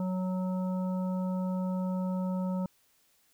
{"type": "harmonic tone", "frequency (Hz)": 185, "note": "F#3", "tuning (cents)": 0, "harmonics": [1, 3, 5, 7], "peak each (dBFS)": [-29, -39, -43, -50], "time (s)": [0, 2.66], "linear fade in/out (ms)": 2, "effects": ["white hiss -68 dBFS RMS until 3.33 s"]}